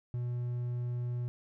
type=tone; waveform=triangle; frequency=121.8 Hz; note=B2; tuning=24 cents flat; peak=-30 dBFS; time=0.14-1.28 s; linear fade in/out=0 ms; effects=none